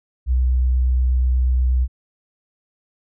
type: tone with vibrato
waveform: sine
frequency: 63 Hz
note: B1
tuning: 35 cents sharp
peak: -14 dBFS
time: 0.26-1.88 s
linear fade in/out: 50 ms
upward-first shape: triangle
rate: 8.3 Hz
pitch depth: 12 cents each way
effects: none